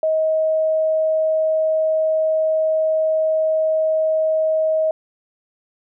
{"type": "tone", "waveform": "sine", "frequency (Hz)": 632, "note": "D#5", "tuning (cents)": 27, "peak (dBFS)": -15, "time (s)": [0.03, 4.91], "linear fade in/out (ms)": 2, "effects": []}